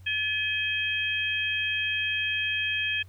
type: tone cluster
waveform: sine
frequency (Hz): 1720 / 2535 / 3210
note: A6 / D#7 / G7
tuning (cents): -40 / +32 / +40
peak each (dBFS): -31 / -28 / -31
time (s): 0.06-3.03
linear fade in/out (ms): 10
effects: added 92 Hz sine -46 dBFS peak until 3.08 s + pink hiss -63 dBFS RMS until 3.08 s